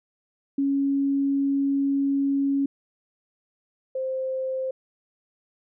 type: tone pair in turn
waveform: sine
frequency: 277.2 / 523.3 Hz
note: C#4 / C5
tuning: 0 / 0 cents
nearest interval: major seventh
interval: 1100 cents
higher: second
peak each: -20 / -25 dBFS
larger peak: first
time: 0.58-2.66 / 3.95-4.71 s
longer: first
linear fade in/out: 5 ms
effects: none